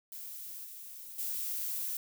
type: noise with level steps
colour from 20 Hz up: violet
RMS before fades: -44 / -47 / -36 dBFS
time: 0.12-1.97 s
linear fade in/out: 2 ms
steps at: 0.64 / 1.18 s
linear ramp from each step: 10 ms
effects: none